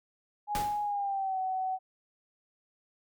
sine tone with pitch glide, 830.6 to 752.9 Hz, G#5 to F#5, 0 to +30 cents, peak -29 dBFS, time 0.47-1.79 s, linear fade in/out 50 ms, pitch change -170 cents, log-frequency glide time 0.83-1.39 s
pink noise with exponential decay, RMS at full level -33 dBFS, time 0.55-0.93 s, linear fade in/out 0 ms, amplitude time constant 82 ms
effects none

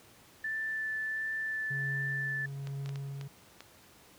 sine tone with vibrato, 1760 Hz, A6, in tune, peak -32 dBFS, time 0.44-2.46 s, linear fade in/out 5 ms, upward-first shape sine, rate 1.4 Hz, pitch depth 8 cents each way
triangle tone with tremolo, 138.59 Hz, C#3, in tune, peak -32 dBFS, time 1.7-3.28 s, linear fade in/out 10 ms, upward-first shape triangle, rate 1.1 Hz, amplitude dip 45%
clicks, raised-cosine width 0.2 ms, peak -28 dBFS, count 6, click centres 2.672 / 2.86 / 2.892 / 2.958 / 3.212 / 3.606 s
effects pink hiss -58 dBFS RMS until 4.18 s + high-pass 80 Hz 12 dB/octave

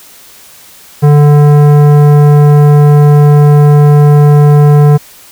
sine tone with tanh clipping, 146.83 Hz, D3, in tune, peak -3 dBFS, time 1.02-4.98 s, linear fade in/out 20 ms, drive 15 dB, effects white hiss -36 dBFS RMS until 5.31 s

